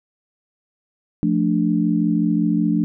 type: chord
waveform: sine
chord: D minor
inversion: first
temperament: equal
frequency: 174.61 / 220 / 293.7 Hz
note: F3 / A3 / D4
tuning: 0 / 0 / 0 cents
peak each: -20 dBFS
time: 1.23-2.84 s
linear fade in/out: 0 ms
effects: none